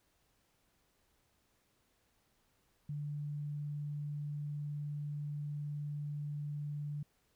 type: tone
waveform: sine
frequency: 146.83 Hz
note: D3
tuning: in tune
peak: -37 dBFS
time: 2.89-7.03 s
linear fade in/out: 5 ms
effects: pink hiss -75 dBFS RMS until 7.35 s